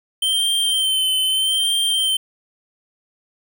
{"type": "tone with vibrato", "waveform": "square", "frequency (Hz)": 3111, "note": "G7", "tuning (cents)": -14, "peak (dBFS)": -17, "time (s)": [0.22, 2.17], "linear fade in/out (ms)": 5, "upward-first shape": "sine", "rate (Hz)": 0.8, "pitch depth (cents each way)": 34, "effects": ["9-bit"]}